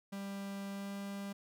45% pulse tone with pitch glide, 197.8 to 199.06 Hz, G3 to G3, +16 to +27 cents, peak -40 dBFS, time 0.12-1.33 s, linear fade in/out 10 ms, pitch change +11 cents, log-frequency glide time 0.7-0.94 s, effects none

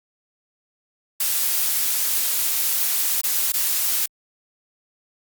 blue noise with dropouts, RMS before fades -21 dBFS, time 1.2-4.06 s, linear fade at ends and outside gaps 5 ms, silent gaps 3.212-3.236 / 3.521-3.537 s, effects Opus 48 kbps

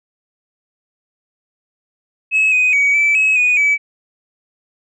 sine tone with pitch steps, 2577 / 2503 / 2261 / 2316 / 2565 / 2473 / 2292 Hz, E7 / D#7 / C#7 / D7 / E7 / D#7 / D7, -40 / +10 / +34 / -25 / -48 / -11 / -43 cents, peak -9 dBFS, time 2.31-3.78 s, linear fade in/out 50 ms, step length 210 ms, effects tanh soft clip ceiling -8 dBFS

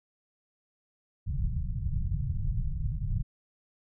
pink low-pass noise, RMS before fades -30 dBFS, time 1.26-3.23 s, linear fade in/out 20 ms, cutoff 160 Hz, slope 48 dB/octave, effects none

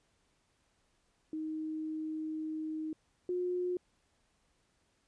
sine tone pair in turn, 313.1 / 359.3 Hz, D#4 / F4, +11 / +49 cents, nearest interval major second, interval 238 cents, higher second, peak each -35 / -31 dBFS, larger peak second, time 1.33-2.93 / 3.29-3.77 s, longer first, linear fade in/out 2 ms, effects pink hiss -74 dBFS RMS until 5.07 s + resampled to 22050 Hz

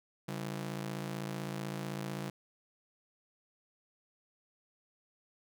sawtooth ring-modulated tone, 164.81 Hz, E3, in tune, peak -30 dBFS, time 0.28-2.3 s, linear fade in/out 5 ms, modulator 27.9 Hz, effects none

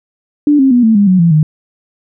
sine tone with pitch steps, 293.7 / 267.8 / 244.1 / 222.6 / 202.9 / 185.02 / 168.69 / 153.8 Hz, D4 / C4 / B3 / A3 / G#3 / F#3 / E3 / D#3, 0 / +40 / -20 / +20 / -40 / 0 / +40 / -20 cents, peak -5 dBFS, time 0.47-1.43 s, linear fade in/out 2 ms, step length 120 ms, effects none

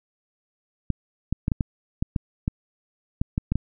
clicks, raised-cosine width 5 ms, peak -10 dBFS, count 12, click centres 0.903 / 1.326 / 1.481 / 1.518 / 1.608 / 2.025 / 2.162 / 2.479 / 3.215 / 3.379 / 3.52 / 3.556 s, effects none

